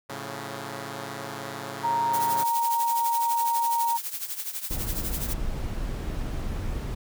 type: chord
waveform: 5% pulse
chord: A augmented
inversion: none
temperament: equal with one note detuned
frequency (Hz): 110 / 138.59 / 176.64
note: A2 / C#3 / E#3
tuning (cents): 0 / 0 / +20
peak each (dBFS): -27 / -25 / -31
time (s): 0.09-2.44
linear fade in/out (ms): 10
type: tone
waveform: sine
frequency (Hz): 932.3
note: A#5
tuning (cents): 0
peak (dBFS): -22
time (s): 1.83-3.98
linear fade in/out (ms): 20
type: noise with tremolo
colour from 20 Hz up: blue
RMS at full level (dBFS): -30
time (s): 2.13-5.34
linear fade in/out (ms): 10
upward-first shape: triangle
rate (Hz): 12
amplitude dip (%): 80
type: noise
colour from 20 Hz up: brown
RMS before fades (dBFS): -30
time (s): 4.7-6.95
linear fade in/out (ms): 10
effects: none